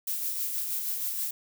violet noise with tremolo, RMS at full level -30 dBFS, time 0.07-1.31 s, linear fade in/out 5 ms, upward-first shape sine, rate 6.3 Hz, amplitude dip 35%, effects none

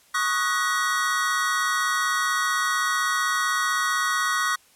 square chord, D# minor seventh, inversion third, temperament equal with one note detuned, 1108.7 / 1244.5 / 1480 / 1904.9 Hz, C#6 / D#6 / F#6 / A#6, 0 / 0 / 0 / +37 cents, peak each -28 dBFS, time 0.14-4.56 s, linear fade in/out 10 ms, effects white hiss -57 dBFS RMS until 4.75 s + low-pass 12000 Hz 12 dB/octave

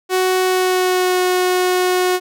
sawtooth tone with pitch glide, 371.2 to 364.8 Hz, F#4 to F#4, +6 to -24 cents, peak -10 dBFS, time 0.09-2.2 s, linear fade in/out 50 ms, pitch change -30 cents, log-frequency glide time 0.42-1.2 s, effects none

